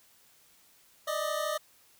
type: tone pair together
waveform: 25% pulse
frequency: 595 / 627.7 Hz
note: D5 / D#5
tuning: +22 / +15 cents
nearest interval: minor second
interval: 93 cents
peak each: -29 / -29 dBFS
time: 1.07-1.58 s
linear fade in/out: 10 ms
effects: white hiss -62 dBFS RMS until 1.99 s